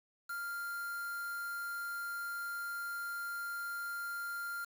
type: tone with quantisation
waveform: triangle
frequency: 1396.9 Hz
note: F6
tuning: in tune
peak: -36 dBFS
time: 0.29-4.65 s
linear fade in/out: 10 ms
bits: 8
effects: none